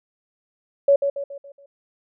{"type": "tone with echo", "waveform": "sine", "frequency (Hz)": 561, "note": "C#5", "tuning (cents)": 21, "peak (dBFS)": -11, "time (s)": [0.88, 0.96], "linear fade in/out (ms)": 5, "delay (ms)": 140, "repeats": 5, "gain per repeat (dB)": -7, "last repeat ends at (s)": 1.66, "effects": []}